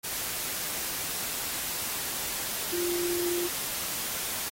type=tone in noise; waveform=sine; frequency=349.2 Hz; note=F4; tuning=in tune; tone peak=-28 dBFS; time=2.72-3.48 s; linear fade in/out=20 ms; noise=white; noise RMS=-33 dBFS; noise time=0.03-4.5 s; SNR=+2 dB; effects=AAC 48 kbps